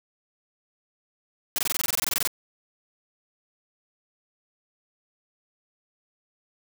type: noise bursts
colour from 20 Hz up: white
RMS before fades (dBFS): -25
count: 16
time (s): 1.56-2.274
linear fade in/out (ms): 0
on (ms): 24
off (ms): 22
effects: none